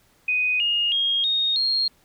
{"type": "tone with pitch steps", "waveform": "sine", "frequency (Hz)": [2495, 2849, 3254, 3717, 4245], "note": ["D#7", "F7", "G#7", "A#7", "C8"], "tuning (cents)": [4, 34, -36, -6, 24], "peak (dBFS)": -19, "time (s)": [0.28, 1.88], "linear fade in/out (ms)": 5, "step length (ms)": 320, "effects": ["pink hiss -60 dBFS RMS until 2.04 s"]}